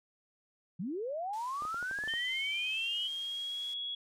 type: linear sweep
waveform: sine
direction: up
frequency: 153.8 to 3024 Hz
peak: -34 dBFS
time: 0.79-3.08 s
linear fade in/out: 10 ms
type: noise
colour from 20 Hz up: blue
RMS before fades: -48 dBFS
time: 1.33-3.74 s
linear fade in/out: 5 ms
type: clicks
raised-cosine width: 1 ms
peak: -33 dBFS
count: 9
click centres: 1.622 / 1.652 / 1.744 / 1.827 / 1.912 / 1.988 / 2.038 / 2.076 / 2.138 s
type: tone with pitch glide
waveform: sine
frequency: 3100 to 3342 Hz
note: G7 to G#7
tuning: -20 to +10 cents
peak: -35 dBFS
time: 2.08-3.95 s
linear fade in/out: 5 ms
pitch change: +130 cents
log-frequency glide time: 2.48-3.66 s
effects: low-pass 7000 Hz 12 dB/octave